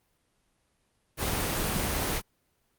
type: noise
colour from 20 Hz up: pink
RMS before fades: -29 dBFS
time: 1.17-2.22 s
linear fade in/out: 50 ms
type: tone with exponential decay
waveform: sine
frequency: 178.9 Hz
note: F3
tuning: 42 cents sharp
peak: -27 dBFS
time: 1.76-1.88 s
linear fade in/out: 0 ms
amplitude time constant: 25 ms
effects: pink hiss -72 dBFS RMS until 2.78 s + Opus 24 kbps